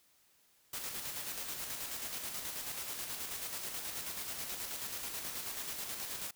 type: noise with tremolo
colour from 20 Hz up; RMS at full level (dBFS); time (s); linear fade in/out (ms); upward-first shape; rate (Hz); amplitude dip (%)
white; -40; 0.73-6.31; 5; square; 9.3; 35
effects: white hiss -69 dBFS RMS until 6.35 s